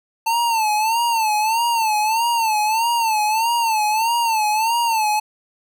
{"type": "tone with vibrato", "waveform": "square", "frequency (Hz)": 893, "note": "A5", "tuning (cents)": 25, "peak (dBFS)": -17, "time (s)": [0.26, 5.2], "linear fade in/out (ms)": 10, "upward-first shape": "sine", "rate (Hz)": 1.6, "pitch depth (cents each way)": 100, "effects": []}